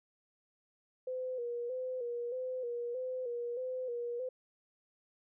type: tone with vibrato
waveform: sine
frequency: 493.9 Hz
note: B4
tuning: in tune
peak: -35 dBFS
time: 1.07-4.29 s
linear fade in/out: 5 ms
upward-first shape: square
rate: 1.6 Hz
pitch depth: 58 cents each way
effects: none